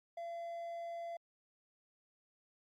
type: tone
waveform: triangle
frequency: 680 Hz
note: F5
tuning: 46 cents flat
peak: -39 dBFS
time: 0.17-1.17 s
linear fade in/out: 5 ms
effects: Opus 48 kbps